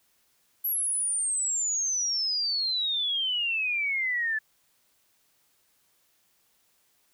sine exponential sweep, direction down, 11840 to 1726 Hz, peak -25 dBFS, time 0.64-4.39 s, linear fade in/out 10 ms, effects white hiss -68 dBFS RMS until 7.13 s

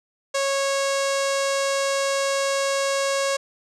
sawtooth tone with low-pass filter, 550 Hz, C#5, 14 cents flat, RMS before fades -23 dBFS, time 0.34-3.37 s, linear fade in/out 10 ms, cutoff 7400 Hz, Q 2, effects none

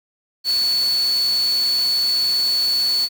sine tone in noise, 4435 Hz, C#8, in tune, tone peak -16 dBFS, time 0.44-3.09 s, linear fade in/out 50 ms, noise white, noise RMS -32 dBFS, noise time 0.44-3.09 s, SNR +13 dB, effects none

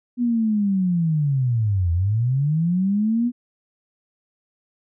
sine linear two-way sweep, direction down then up, 246.9 to 82.41 to 246.9 Hz, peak -17 dBFS, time 0.17-3.32 s, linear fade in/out 50 ms, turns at 1.92 s, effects none

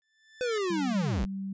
sawtooth tone with exponential growth, 1760 Hz, A6, in tune, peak -33 dBFS, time 0.02-0.58 s, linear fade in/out 0 ms, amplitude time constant 120 ms
square linear sweep, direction down, 512 to 42.69 Hz, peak -28 dBFS, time 0.41-1.25 s, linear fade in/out 0 ms
sine tone with pitch glide, 192.7 to 194.15 Hz, G3 to G3, -29 to -16 cents, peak -32 dBFS, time 0.7-1.53 s, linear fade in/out 5 ms, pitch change +13 cents, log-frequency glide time 0.84-1.38 s
effects resampled to 16000 Hz

